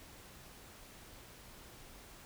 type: silence
effects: pink hiss -55 dBFS RMS until 2.25 s